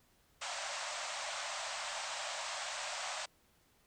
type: band-pass noise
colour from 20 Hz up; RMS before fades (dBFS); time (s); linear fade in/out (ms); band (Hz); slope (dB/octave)
pink; -41; 0.41-3.26; 10; 570 to 8500; 96
effects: pink hiss -70 dBFS RMS until 3.86 s